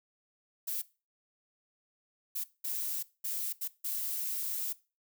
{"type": "noise bursts at uneven times", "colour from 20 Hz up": "violet", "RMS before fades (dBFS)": -35, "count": 6, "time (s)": [[0.67, 0.82], [2.35, 2.44], [2.64, 3.03], [3.24, 3.53], [3.61, 3.68], [3.84, 4.73]], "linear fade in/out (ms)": 10, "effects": ["noise-tail reverb RT60 0.3 s tail -19 dB re dry"]}